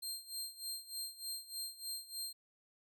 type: tone with tremolo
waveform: 20% pulse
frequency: 4183 Hz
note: C8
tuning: 1 cent flat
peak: -33 dBFS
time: 0.02-2.33 s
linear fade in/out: 10 ms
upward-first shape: sine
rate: 3.3 Hz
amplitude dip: 85%
effects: none